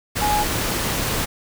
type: tone in noise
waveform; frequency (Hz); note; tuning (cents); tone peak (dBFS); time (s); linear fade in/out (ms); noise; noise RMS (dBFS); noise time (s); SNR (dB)
sine; 836; G#5; +11; -18; 0.21-0.44; 20; pink; -23; 0.15-1.26; +2
effects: none